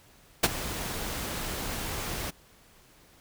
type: noise with ADSR envelope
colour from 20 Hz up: pink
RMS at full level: -18 dBFS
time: 0.43-2.31 s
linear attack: 9 ms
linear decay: 33 ms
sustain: -16 dB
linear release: 16 ms
effects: pink hiss -58 dBFS RMS until 3.2 s